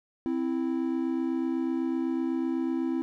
triangle tone pair together, 261.6 / 329.6 Hz, C4 / E4, 0 / 0 cents, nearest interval major third, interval 400 cents, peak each -27 / -27 dBFS, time 0.26-3.02 s, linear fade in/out 0 ms, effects none

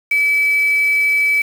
sine tone with quantisation, 2297 Hz, D7, 39 cents flat, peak -12 dBFS, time 0.11-1.42 s, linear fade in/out 5 ms, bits 5, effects none

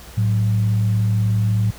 sine tone pair together, 108.55 / 185 Hz, A2 / F#3, -23 / 0 cents, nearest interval major sixth, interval 923 cents, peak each -15 / -26 dBFS, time 0.17-1.71 s, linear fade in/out 10 ms, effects added 60 Hz sine -41 dBFS peak until 1.78 s + pink hiss -41 dBFS RMS until 1.78 s

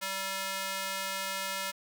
square tone with high-pass filter, 193.2 Hz, G3, 25 cents flat, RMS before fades -35 dBFS, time 0.01-1.72 s, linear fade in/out 20 ms, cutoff 1100 Hz, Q 0.58, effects none

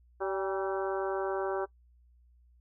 harmonic tone with a mistuned harmonic, 192.2 Hz, G3, 34 cents flat, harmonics 2 / 3 / 4 / 5 / 6 / 7 / 8, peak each -32 / -36 / -38 / -40 / -42 / -43 / -44 dBFS, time 0.2-1.66 s, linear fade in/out 20 ms, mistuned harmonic 4, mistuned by +47 cents, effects noise-tail reverb RT60 0.1 s tail -20 dB re dry + added 60 Hz sine -59 dBFS peak until 2.6 s

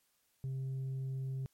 sine tone with tanh clipping, 132.9 Hz, C3, 27 cents sharp, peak -36 dBFS, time 0.44-1.46 s, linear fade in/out 0 ms, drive 2 dB, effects white hiss -75 dBFS RMS until 1.53 s + MP3 64 kbps

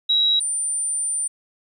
sine tone pair in turn, 3863 / 9148 Hz, B7 / D9, -39 / -47 cents, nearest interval octave + minor third, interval 1492 cents, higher second, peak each -15 / -21 dBFS, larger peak first, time 0.09-0.4 / 0.4-1.28 s, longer second, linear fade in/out 10 ms, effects 9-bit

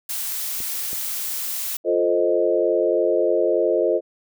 blue noise, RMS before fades -27 dBFS, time 0.09-1.77 s, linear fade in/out 5 ms
clicks, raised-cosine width 2 ms, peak -25 dBFS, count 2, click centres 0.604 / 0.931 s
sine chord, F dominant seventh, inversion none, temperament equal, 349.2 / 440 / 523.3 / 622.3 Hz, F4 / A4 / C5 / Eb5, 0 / 0 / 0 / 0 cents, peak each -22 dBFS, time 1.84-4.01 s, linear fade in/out 50 ms
effects none

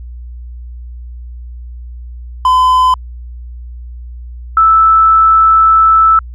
triangle / sine tone pair in turn, 1017 / 1315.6 Hz, C6 / E6, -50 / -4 cents, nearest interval major third, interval 446 cents, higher second, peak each -4 dBFS, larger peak neither, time 2.45-2.94 / 4.57-6.19 s, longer second, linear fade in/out 2 ms, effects added 60 Hz sine -25 dBFS peak until 6.34 s

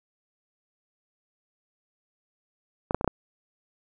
clicks, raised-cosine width 1 ms, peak -12 / -8 / -17 / -8 / -9 dBFS, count 5, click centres 2.909 / 2.946 / 3.011 / 3.045 / 3.077 s, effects none

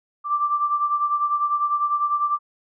sine beating tone pair, 1174.7 / 1184.7 Hz, D6 / D6, 0 / +15 cents, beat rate 10 Hz, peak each -20 / -26 dBFS, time 0.24-2.39 s, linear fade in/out 50 ms, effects none

